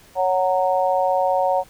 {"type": "chord", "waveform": "sine", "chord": "F# major", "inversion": "second", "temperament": "just", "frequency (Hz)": [555, 740, 925], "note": ["C#5", "F#5", "A#5"], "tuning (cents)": [2, 0, -14], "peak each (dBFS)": [-20, -20, -23], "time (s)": [0.15, 1.64], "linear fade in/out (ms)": 50, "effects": ["pink hiss -50 dBFS RMS until 1.69 s"]}